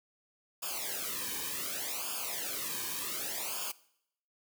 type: noise with flanger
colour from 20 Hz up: white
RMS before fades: -37 dBFS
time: 0.62-3.72 s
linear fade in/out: 10 ms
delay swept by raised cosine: 0.5 to 1.49 ms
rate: 0.67 Hz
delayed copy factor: -0.9
effects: noise-tail reverb RT60 0.7 s tail -20 dB re dry